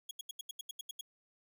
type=tone bursts; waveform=sawtooth; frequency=3322 Hz; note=G#7; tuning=in tune; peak=-37 dBFS; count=10; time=0.09-1.011 s; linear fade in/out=5 ms; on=21 ms; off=79 ms; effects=none

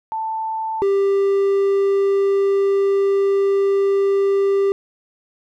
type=tone pair in turn; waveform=sine / triangle; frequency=885 / 395 Hz; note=A5 / G4; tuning=+10 / +13 cents; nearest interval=octave + major second; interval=1397 cents; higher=first; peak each=-21 / -12 dBFS; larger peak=second; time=0.12-0.82 / 0.82-4.72 s; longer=second; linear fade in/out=0 ms; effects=none

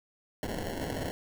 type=noise with sample-and-hold; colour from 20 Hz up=white; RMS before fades=-35 dBFS; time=0.43-1.11 s; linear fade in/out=0 ms; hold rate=1225 Hz; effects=none

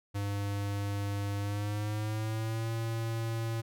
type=tone with pitch glide; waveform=square; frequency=100.9 to 113.91 Hz; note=G#2 to A#2; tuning=-49 to -40 cents; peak=-32 dBFS; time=0.14-3.62 s; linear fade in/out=20 ms; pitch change=+209 cents; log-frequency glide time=1.39-2.7 s; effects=none

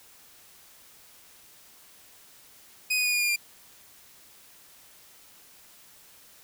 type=tone with pitch steps; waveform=sawtooth; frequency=2500 / 2480 / 2460 / 2440 / 2420 / 2401 Hz; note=D#7 / D#7 / D#7 / D#7 / D#7 / D7; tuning=+8 / -6 / -20 / -34 / -49 / +38 cents; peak=-20 dBFS; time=2.9-3.362 s; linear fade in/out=10 ms; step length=77 ms; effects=white hiss -54 dBFS RMS until 6.43 s

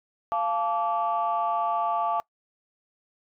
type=tone cluster; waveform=sine; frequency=692 / 872 / 1157 Hz; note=F5 / A5 / D6; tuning=-16 / -16 / -26 cents; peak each=-27 dBFS; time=0.32-2.2 s; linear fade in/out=0 ms; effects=noise-tail reverb RT60 0.1 s tail -23 dB re dry + tanh soft clip ceiling -16 dBFS

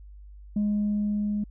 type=tone with level ramp; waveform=sine; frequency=207.7 Hz; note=G#3; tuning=in tune; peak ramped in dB=-20 to -24 dBFS; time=0.56-1.44 s; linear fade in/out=5 ms; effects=tanh soft clip ceiling -20 dBFS + added 50 Hz sine -43 dBFS peak until 1.5 s

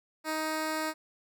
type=tone; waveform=10% pulse; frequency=313.2 Hz; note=D#4; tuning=11 cents sharp; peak=-22 dBFS; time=0.24-0.94 s; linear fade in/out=50 ms; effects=none

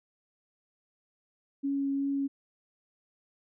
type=tone with vibrato; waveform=sine; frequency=277.2 Hz; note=C#4; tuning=in tune; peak=-27 dBFS; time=1.63-2.28 s; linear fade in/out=20 ms; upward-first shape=triangle; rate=2.7 Hz; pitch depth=10 cents each way; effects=none

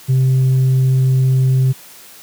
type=tone with tanh clipping; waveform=sine; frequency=130.81 Hz; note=C3; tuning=in tune; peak=-10 dBFS; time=0.08-1.73 s; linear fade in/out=20 ms; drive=1 dB; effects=white hiss -40 dBFS RMS until 2.22 s + high-pass 80 Hz 12 dB/octave

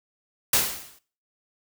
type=noise with exponential decay; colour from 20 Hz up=white; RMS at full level=-17 dBFS; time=0.53-0.99 s; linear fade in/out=5 ms; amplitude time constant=99 ms; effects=noise-tail reverb RT60 0.4 s tail -18 dB re dry

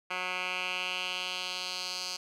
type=tone with band-pass filter sweep; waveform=10% pulse; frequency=182.7 Hz; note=F#3; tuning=22 cents flat; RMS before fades=-35 dBFS; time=0.1-2.17 s; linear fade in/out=10 ms; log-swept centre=2000 to 4900 Hz; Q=2.5; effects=none

